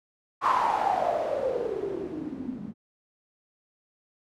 blue noise with low-pass filter sweep, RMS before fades -28 dBFS, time 0.41-2.74 s, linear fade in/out 50 ms, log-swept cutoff 1100 to 210 Hz, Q 9.1, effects none

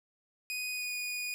sawtooth tone with pitch glide, 2489 to 2463 Hz, D#7 to D#7, 0 to -18 cents, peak -31 dBFS, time 0.5-1.34 s, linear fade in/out 0 ms, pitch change -18 cents, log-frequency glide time 0.71-0.94 s, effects none

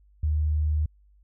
sine tone, 76.2 Hz, D#2, 36 cents flat, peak -21 dBFS, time 0.23-0.86 s, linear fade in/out 5 ms, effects added 50 Hz sine -55 dBFS peak until 1.23 s

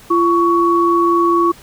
sine tone pair together, 342 / 1118.9 Hz, F4 / C#6, -36 / +16 cents, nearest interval octave + major sixth, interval 2052 cents, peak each -13 dBFS, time 0.1-1.52 s, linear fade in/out 10 ms, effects pink hiss -42 dBFS RMS until 1.62 s

